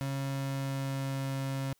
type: tone with pitch glide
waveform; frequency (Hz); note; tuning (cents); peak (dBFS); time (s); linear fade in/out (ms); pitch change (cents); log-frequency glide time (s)
35% pulse; 136.9 to 135.33; C#3 to C#3; -21 to -41; -30; 0.01-1.73; 0; -20; 0.18-1.34
effects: white hiss -71 dBFS RMS until 1.79 s